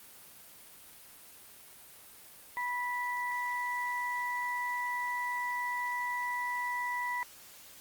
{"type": "tone pair together", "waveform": "sine", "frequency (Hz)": [979, 1968.2], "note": ["B5", "B6"], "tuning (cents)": [-15, -6], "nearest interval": "octave", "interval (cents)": 1209, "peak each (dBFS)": [-34, -35], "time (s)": [2.57, 7.23], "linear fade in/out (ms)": 0, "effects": ["white hiss -53 dBFS RMS until 7.8 s", "Opus 32 kbps"]}